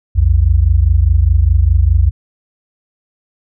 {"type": "tone pair together", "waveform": "sine", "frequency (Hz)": [60.21, 85.1], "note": ["B1", "F2"], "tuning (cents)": [-43, -44], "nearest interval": "tritone", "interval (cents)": 599, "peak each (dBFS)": -10, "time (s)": [0.15, 2.11], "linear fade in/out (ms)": 20, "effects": []}